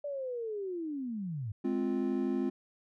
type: linear sweep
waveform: sine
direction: down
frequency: 587.3 to 97.2 Hz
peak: -34 dBFS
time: 0.04-1.52 s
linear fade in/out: 5 ms
type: chord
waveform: triangle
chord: F minor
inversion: first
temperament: just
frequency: 209.5 / 261.9 / 349.2 Hz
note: Ab3 / C4 / F4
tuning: +15 / +2 / 0 cents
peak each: -33 / -30 / -32 dBFS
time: 1.64-2.5 s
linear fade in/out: 10 ms
effects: none